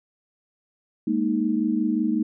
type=chord; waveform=sine; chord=Ab suspended second; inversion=none; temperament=equal; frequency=207.7 / 233.1 / 311.1 Hz; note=Ab3 / Bb3 / Eb4; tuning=0 / 0 / 0 cents; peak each=-26 / -24 / -24 dBFS; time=1.07-2.23 s; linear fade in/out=5 ms; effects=none